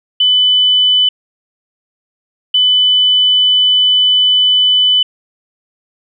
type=tone pair in turn; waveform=sine; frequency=3000 / 3000 Hz; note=F#7 / F#7; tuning=+23 / +23 cents; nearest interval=unison; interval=0 cents; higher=neither; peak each=-7 dBFS; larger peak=neither; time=0.2-1.09 / 2.54-5.03 s; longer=second; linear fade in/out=5 ms; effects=none